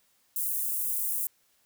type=high-pass noise; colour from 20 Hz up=white; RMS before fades=-30 dBFS; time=0.36-1.27 s; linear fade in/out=2 ms; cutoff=9500 Hz; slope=24 dB/octave; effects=white hiss -68 dBFS RMS until 1.65 s